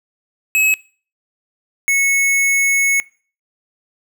square tone pair in turn, 2568 / 2200 Hz, E7 / C#7, -46 / -14 cents, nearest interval minor third, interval 268 cents, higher first, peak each -13 dBFS, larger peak neither, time 0.55-0.74 / 1.88-3 s, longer second, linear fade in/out 0 ms, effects noise-tail reverb RT60 0.4 s tail -22 dB re dry

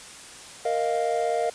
triangle chord, Bb suspended fourth, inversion none, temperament equal, 466.2 / 622.3 / 698.5 Hz, Bb4 / Eb5 / F5, 0 / 0 / 0 cents, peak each -25 / -26 / -24 dBFS, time 0.65-1.5 s, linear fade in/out 5 ms, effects white hiss -43 dBFS RMS until 1.54 s + resampled to 22050 Hz

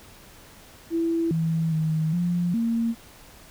sine tone with pitch steps, 332 / 162.6 / 157.8 / 174.9 / 230.3 Hz, E4 / E3 / D#3 / F3 / A#3, +12 / -23 / +25 / +3 / -21 cents, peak -21 dBFS, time 0.9-2.95 s, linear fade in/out 50 ms, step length 410 ms, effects pink hiss -49 dBFS RMS until 3.5 s

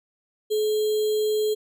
sine tone with sample-and-hold, 427.7 Hz, A4, 49 cents flat, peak -20 dBFS, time 0.5-1.55 s, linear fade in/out 20 ms, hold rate 3675 Hz, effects none

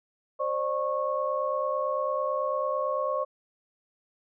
sine tone cluster, 528 / 597 / 1098 Hz, C5 / D5 / C#6, +16 / +28 / -17 cents, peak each -30 dBFS, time 0.39-3.25 s, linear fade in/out 20 ms, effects none

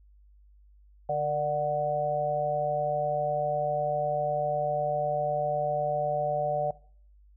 harmonic tone with a mistuned harmonic, 148 Hz, D3, 14 cents sharp, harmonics 1 / 3 / 4 / 5, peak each -37 / -38 / -28 / -29 dBFS, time 1.09-6.71 s, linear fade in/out 5 ms, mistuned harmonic 3, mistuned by +61 cents, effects noise-tail reverb RT60 0.5 s tail -19 dB re dry + added 50 Hz sine -54 dBFS peak until 7.36 s

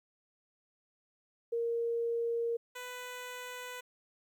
sine / 10% pulse tone pair in turn, 466.2 / 497.2 Hz, A#4 / B4, 0 / +12 cents, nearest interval minor second, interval 112 cents, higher second, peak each -30 / -33 dBFS, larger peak first, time 1.52-2.57 / 2.75-3.81 s, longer second, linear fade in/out 10 ms, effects 12-bit

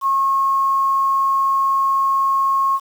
sine tone with quantisation, 1086 Hz, C#6, 36 cents flat, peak -14 dBFS, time 0.01-2.8 s, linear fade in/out 50 ms, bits 7, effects none

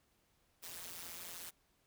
white noise with amplitude modulation, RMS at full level -44 dBFS, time 0.62-1.51 s, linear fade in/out 20 ms, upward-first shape sine, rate 173 Hz, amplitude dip 100%, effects pink hiss -75 dBFS RMS until 1.86 s

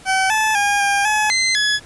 20% pulse tone with pitch steps, 762 / 869 / 812 / 803 / 852 / 2064 / 1692 Hz, G5 / A5 / G#5 / G5 / G#5 / C7 / G#6, -49 / -22 / -39 / +41 / +44 / -24 / +32 cents, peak -10 dBFS, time 0.05-1.8 s, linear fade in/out 50 ms, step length 250 ms, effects pink hiss -43 dBFS RMS until 1.85 s + resampled to 24000 Hz

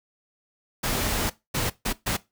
pink noise bursts at uneven times, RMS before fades -26 dBFS, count 4, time 0.83-1.3 / 1.54-1.7 / 1.85-1.93 / 2.06-2.17 s, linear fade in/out 10 ms, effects noise-tail reverb RT60 0.2 s tail -18 dB re dry

